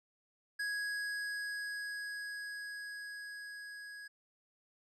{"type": "tone with level ramp", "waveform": "square", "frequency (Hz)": 1661.2, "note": "G#6", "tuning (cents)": 0, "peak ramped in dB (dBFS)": [-35, -47], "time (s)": [0.59, 4.08], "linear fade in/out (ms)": 10, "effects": ["low-pass 9000 Hz 12 dB/octave"]}